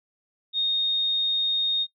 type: tone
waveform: sine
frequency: 3700 Hz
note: A#7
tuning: 14 cents flat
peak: -21 dBFS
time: 0.53-1.87 s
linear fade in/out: 50 ms
effects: noise-tail reverb RT60 0.1 s tail -23 dB re dry